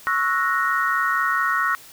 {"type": "chord", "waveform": "sine", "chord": "F# dominant seventh", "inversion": "second", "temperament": "equal with one note detuned", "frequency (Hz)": [1108.7, 1318.5, 1463, 1864.7], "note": ["C#6", "E6", "F#6", "A#6"], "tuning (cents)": [0, 0, -20, 0], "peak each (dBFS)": -24, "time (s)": [0.07, 1.75], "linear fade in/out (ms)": 0, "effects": ["white hiss -45 dBFS RMS until 1.92 s"]}